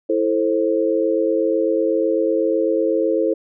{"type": "chord", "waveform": "sine", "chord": "A minor", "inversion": "second", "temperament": "just", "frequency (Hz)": [330, 440, 528], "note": ["E4", "A4", "C5"], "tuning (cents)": [2, 0, 16], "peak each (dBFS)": -20, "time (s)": [0.09, 3.34], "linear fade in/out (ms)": 10, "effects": []}